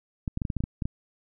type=clicks; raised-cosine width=5 ms; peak=-16 dBFS; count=10; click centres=0.278 / 0.374 / 0.418 / 0.452 / 0.502 / 0.567 / 0.605 / 0.639 / 0.822 / 0.855 s; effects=none